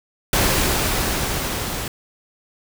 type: noise with level ramp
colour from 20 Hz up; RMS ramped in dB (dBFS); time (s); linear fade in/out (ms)
pink; -17 to -27; 0.33-1.88; 2
effects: none